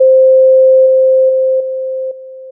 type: tone with level steps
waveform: sine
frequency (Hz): 523.3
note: C5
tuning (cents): 0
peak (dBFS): -3 / -5 / -8 / -15 / -27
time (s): 0-2.51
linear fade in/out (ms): 10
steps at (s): 0.86 / 1.29 / 1.6 / 2.11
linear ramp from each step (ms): 5
effects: none